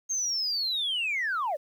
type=linear sweep; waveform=sine; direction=down; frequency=6470 to 523.3 Hz; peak=-25 dBFS; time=0.09-1.57 s; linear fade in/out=20 ms; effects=tanh soft clip ceiling -23 dBFS + 10-bit